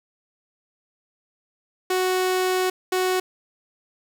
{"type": "tone bursts at uneven times", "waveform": "sawtooth", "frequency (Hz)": 370, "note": "F#4", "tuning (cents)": 0, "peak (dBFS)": -16, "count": 2, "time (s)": [[1.9, 2.7], [2.92, 3.2]], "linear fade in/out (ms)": 5, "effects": ["7-bit"]}